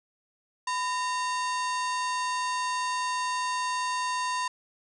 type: harmonic tone with a mistuned harmonic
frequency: 918 Hz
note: A#5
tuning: 27 cents flat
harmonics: 1 / 2 / 3 / 4 / 5 / 6 / 7 / 8 / 9 / 10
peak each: -28 / -36 / -40 / -42 / -40 / -47 / -42 / -49 / -49 / -47 dBFS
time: 0.67-4.48 s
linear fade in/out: 5 ms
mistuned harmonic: 1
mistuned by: +150 cents
effects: none

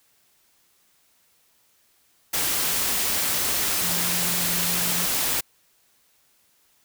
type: tone in noise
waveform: sine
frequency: 174.61 Hz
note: F3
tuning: in tune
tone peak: -33 dBFS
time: 3.82-5.06 s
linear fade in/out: 10 ms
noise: white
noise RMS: -24 dBFS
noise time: 2.33-5.41 s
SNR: -12 dB
effects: white hiss -63 dBFS RMS until 6.84 s

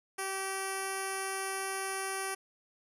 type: tone with low-pass filter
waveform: 10% pulse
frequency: 385.9 Hz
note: G4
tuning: 27 cents flat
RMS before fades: -36 dBFS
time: 0.18-2.35 s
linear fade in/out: 10 ms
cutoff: 11000 Hz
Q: 4.8
effects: none

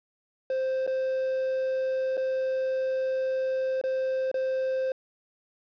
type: tone with dropouts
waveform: triangle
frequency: 523.3 Hz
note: C5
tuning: in tune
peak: -23 dBFS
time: 0.5-4.92 s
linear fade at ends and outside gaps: 2 ms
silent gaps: 0.866-0.875 / 2.17-2.176 / 3.814-3.838 / 4.315-4.342 s
effects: resampled to 11025 Hz + 9-bit

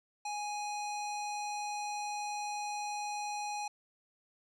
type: tone with low-pass filter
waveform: square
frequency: 830.6 Hz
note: G#5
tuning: in tune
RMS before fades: -38 dBFS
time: 0.25-3.68 s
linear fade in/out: 5 ms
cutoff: 7000 Hz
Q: 1.9
effects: none

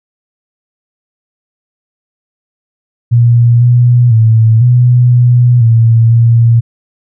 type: tone with pitch steps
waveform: sine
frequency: 118.8 / 121.8 / 112 / 123.1 / 122.3 / 114.5 / 116.4 Hz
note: A#2 / B2 / A2 / B2 / B2 / A#2 / A#2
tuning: +33 / -24 / +31 / -5 / -16 / -31 / -2 cents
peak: -3 dBFS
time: 3.11-6.61 s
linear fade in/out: 20 ms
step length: 500 ms
effects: none

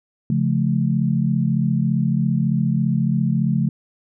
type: chord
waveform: sine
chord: Db augmented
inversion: none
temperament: just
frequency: 138.59 / 173.24 / 216.5 Hz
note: Db3 / F3 / A3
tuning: 0 / -14 / -28 cents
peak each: -20 / -21 / -21 dBFS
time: 0.3-3.69 s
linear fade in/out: 2 ms
effects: none

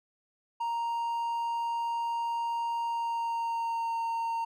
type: tone with pitch glide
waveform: triangle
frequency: 932.3 to 918.9 Hz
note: A#5 to A#5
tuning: 0 to -25 cents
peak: -27 dBFS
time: 0.6-4.45 s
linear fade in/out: 10 ms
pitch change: -25 cents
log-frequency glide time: 2.83-3.96 s
effects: none

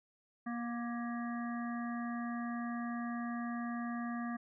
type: harmonic tone with a mistuned harmonic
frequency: 237.4 Hz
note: A#3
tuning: 32 cents sharp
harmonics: 1 / 3 / 5 / 7 / 8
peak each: -37 / -46 / -46 / -49 / -52 dBFS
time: 0.46-4.37 s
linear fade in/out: 10 ms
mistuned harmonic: 5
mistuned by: -18 cents
effects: none

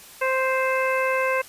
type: harmonic tone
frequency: 523.3 Hz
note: C5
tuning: in tune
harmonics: 1 / 2 / 3 / 4 / 5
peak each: -23 / -26 / -28 / -29 / -30 dBFS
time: 0.21-1.42 s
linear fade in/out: 10 ms
effects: white hiss -45 dBFS RMS until 1.48 s + resampled to 32000 Hz

